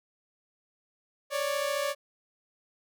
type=tone pair together; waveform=sawtooth; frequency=554.4 / 588.5 Hz; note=C#5 / D5; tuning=0 / +3 cents; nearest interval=minor second; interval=103 cents; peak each=-27 dBFS; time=1.3-1.95 s; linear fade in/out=50 ms; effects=none